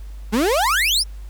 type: exponential sweep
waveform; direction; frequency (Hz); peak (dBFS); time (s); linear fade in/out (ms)
35% pulse; up; 198.4 to 5588; -14; 0.32-1.04; 20
effects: added 50 Hz sine -31 dBFS peak until 1.29 s + pink hiss -53 dBFS RMS until 1.29 s